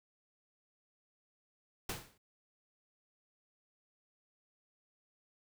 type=noise with exponential decay; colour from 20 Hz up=pink; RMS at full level=-36 dBFS; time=1.89-2.18 s; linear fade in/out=5 ms; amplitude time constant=63 ms; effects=none